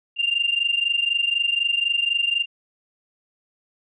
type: tone pair together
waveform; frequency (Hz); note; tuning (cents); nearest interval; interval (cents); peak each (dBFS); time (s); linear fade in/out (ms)
sine; 2783 / 2807; F7 / F7; -7 / +8; unison; 15; -21 / -22; 0.16-2.46; 50
effects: tanh soft clip ceiling -11 dBFS